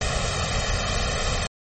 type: noise with comb filter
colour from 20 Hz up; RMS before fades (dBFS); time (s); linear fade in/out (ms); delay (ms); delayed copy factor
pink; -24; 0.01-1.47; 2; 1.6; +0.9
effects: MP3 32 kbps